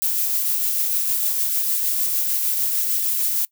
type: noise with tremolo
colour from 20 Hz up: violet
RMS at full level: -20 dBFS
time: 0.02-3.45 s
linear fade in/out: 0 ms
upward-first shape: triangle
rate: 6.6 Hz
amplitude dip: 30%
effects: noise-tail reverb RT60 0.1 s tail -23 dB re dry